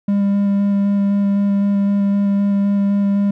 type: tone with vibrato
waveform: triangle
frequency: 200.4 Hz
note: G3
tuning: 38 cents sharp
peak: -11 dBFS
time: 0.08-3.31 s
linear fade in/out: 5 ms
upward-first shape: square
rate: 3.9 Hz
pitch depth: 8 cents each way
effects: none